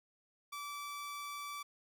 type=tone; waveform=sawtooth; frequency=1158 Hz; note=D6; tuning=25 cents flat; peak=-38 dBFS; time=0.52-1.63 s; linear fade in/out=10 ms; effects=none